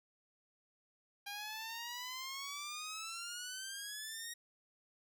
10% pulse exponential sweep, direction up, 803 to 1886 Hz, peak -34 dBFS, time 1.26-4.34 s, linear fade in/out 10 ms, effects none

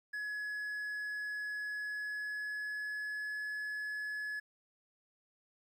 triangle tone with pitch glide, 1691 to 1701.8 Hz, G#6 to G#6, +31 to +42 cents, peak -35 dBFS, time 0.13-4.4 s, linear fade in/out 10 ms, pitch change +11 cents, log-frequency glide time 1.71-3.43 s, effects 12-bit

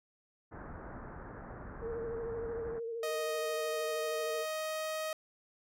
pink low-pass noise, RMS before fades -46 dBFS, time 0.51-2.8 s, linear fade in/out 20 ms, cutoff 1700 Hz, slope 48 dB/octave
sine tone with vibrato, 460.3 Hz, A#4, 22 cents flat, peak -36 dBFS, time 1.8-4.46 s, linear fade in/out 50 ms, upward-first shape sine, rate 13 Hz, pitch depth 38 cents each way
sawtooth tone with pitch glide, 624 to 628.3 Hz, D#5 to D#5, +5 to +17 cents, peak -31 dBFS, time 3.03-5.13 s, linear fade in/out 2 ms, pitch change +12 cents, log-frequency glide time 3.95-4.96 s
effects none

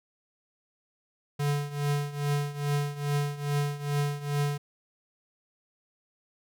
square tone with tremolo, 144.6 Hz, D3, 27 cents flat, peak -24 dBFS, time 1.39-4.58 s, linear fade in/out 10 ms, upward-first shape triangle, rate 2.4 Hz, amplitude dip 85%, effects none

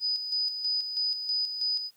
sine tone with tremolo, 4978 Hz, D#8, in tune, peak -25 dBFS, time 0-1.91 s, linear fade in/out 50 ms, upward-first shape square, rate 3.1 Hz, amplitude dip 55%, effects white hiss -66 dBFS RMS until 1.96 s

